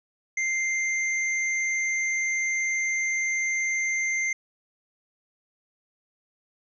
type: tone pair together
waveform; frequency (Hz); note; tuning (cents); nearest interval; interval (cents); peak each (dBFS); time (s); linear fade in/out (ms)
sine; 2093 / 6272; C7 / G8; 0 / 0; octave + perfect fifth; 1900; -24 / -33; 0.37-4.33; 5
effects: none